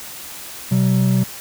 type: tone pair together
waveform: triangle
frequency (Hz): 127.06 / 189.6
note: B2 / F#3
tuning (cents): +50 / +43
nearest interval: perfect fifth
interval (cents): 693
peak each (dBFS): -14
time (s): 0.71-1.24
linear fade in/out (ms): 10
effects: white hiss -34 dBFS RMS until 1.4 s